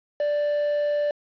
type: tone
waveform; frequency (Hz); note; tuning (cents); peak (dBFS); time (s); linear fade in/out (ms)
triangle; 587.3; D5; 0; -19; 0.2-1.11; 2
effects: resampled to 11025 Hz + 8-bit